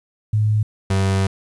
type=tone pair in turn; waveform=sine / 35% pulse; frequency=106.9 / 96.46 Hz; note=A2 / G2; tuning=-49 / -27 cents; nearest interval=major second; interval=178 cents; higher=first; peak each=-14 dBFS; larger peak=neither; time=0.33-0.63 / 0.9-1.27 s; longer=second; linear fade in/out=5 ms; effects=resampled to 24000 Hz + 9-bit